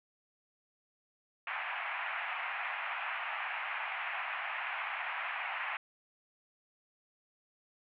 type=band-pass noise; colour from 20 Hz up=white; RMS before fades=-38 dBFS; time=1.47-5.77 s; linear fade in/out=2 ms; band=700 to 2600 Hz; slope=48 dB/octave; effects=none